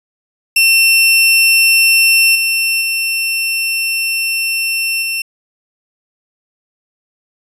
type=tone with level steps; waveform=sawtooth; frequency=2700 Hz; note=E7; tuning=41 cents sharp; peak=-4 / -9 / -11 / -13 dBFS; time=0.56-5.22 s; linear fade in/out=5 ms; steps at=2.35 / 2.81 / 5.02 s; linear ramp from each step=5 ms; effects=resampled to 32000 Hz